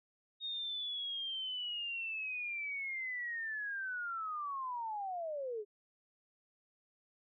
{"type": "linear sweep", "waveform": "sine", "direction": "down", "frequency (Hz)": [3729, 400.7], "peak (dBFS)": -37, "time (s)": [0.4, 5.65], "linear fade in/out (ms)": 50, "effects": []}